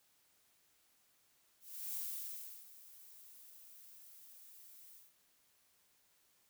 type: noise with ADSR envelope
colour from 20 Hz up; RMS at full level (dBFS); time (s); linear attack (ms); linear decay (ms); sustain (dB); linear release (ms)
violet; -41; 1.6-5.14; 350; 700; -17; 190
effects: white hiss -73 dBFS RMS until 6.49 s